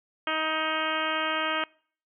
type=harmonic tone; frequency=314.5 Hz; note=D#4; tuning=19 cents sharp; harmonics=1 / 2 / 3 / 4 / 5 / 6 / 7 / 8 / 9 / 10; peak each=-37 / -34 / -35 / -31 / -33 / -37 / -36 / -37 / -37 / -36 dBFS; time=0.27-1.64 s; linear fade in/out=2 ms; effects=noise-tail reverb RT60 0.5 s tail -25 dB re dry